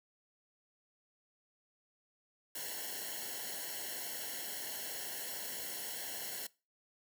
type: noise with comb filter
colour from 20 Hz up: white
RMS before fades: -42 dBFS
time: 2.55-6.47 s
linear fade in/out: 5 ms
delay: 0.82 ms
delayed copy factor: -0.95
effects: noise-tail reverb RT60 0.3 s tail -22 dB re dry